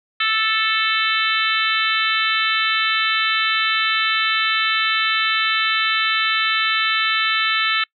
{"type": "harmonic tone with a mistuned harmonic", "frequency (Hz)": 440, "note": "A4", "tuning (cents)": 0, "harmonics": [3, 4, 5, 6, 7, 8, 9], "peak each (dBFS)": [-22, -23, -24, -25, -25, -26, -27], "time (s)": [0.2, 7.84], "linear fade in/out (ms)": 5, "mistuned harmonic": 8, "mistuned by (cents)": 22, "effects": ["noise-tail reverb RT60 0.1 s tail -26 dB re dry"]}